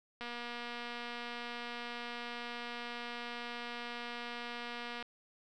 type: click train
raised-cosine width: 0.3 ms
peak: -27 dBFS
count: 1152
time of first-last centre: 0.21-5.026 s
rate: 239 Hz
effects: none